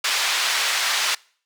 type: band-pass noise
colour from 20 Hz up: white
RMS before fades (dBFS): -22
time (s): 0.04-1.15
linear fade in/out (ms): 5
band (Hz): 1000 to 4600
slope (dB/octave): 12
effects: noise-tail reverb RT60 0.5 s tail -25 dB re dry